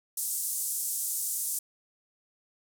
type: band-pass noise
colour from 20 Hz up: pink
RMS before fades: -32 dBFS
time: 0.17-1.59 s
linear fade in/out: 5 ms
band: 7500 to 14000 Hz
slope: 24 dB/octave
effects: none